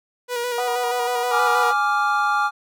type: tone with vibrato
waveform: sawtooth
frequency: 484.1 Hz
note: B4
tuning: 35 cents flat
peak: -19 dBFS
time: 0.28-1.74 s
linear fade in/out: 50 ms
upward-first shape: square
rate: 6.3 Hz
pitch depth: 28 cents each way
type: harmonic tone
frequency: 246.9 Hz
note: B3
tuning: in tune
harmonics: 3 / 4 / 5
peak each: -24 / -31 / -32 dBFS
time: 0.58-1.71 s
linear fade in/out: 2 ms
type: chord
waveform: triangle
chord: D diminished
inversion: second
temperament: equal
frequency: 830.6 / 1174.7 / 1396.9 Hz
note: Ab5 / D6 / F6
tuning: 0 / 0 / 0 cents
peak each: -20 dBFS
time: 1.3-2.51 s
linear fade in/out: 50 ms
effects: none